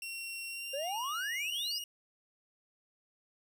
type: tone with pitch glide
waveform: sawtooth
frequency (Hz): 2734 to 2865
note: F7 to F7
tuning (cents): -37 to +44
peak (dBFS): -36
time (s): 0.02-1.84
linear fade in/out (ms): 2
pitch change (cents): +81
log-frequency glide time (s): 0.48-1.07
type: exponential sweep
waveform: triangle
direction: up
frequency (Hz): 523.3 to 5250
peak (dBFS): -33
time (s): 0.73-1.79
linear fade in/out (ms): 10
effects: none